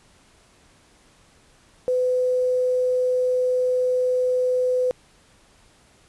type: tone with quantisation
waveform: sine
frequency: 504 Hz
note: B4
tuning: 35 cents sharp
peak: -18 dBFS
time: 1.88-4.91 s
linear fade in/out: 0 ms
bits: 8
effects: pink hiss -56 dBFS RMS until 6.08 s + resampled to 24000 Hz